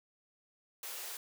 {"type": "high-pass noise", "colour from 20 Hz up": "white", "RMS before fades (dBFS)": -43, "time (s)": [0.83, 1.17], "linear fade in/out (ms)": 2, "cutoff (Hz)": 340, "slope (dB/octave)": 96, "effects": []}